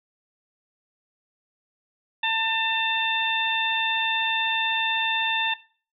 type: harmonic tone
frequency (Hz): 896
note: A5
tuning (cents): +31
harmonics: 1 / 2 / 3 / 4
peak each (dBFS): -27 / -27 / -27 / -27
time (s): 2.23-5.54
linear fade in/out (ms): 5
effects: noise-tail reverb RT60 0.4 s tail -18 dB re dry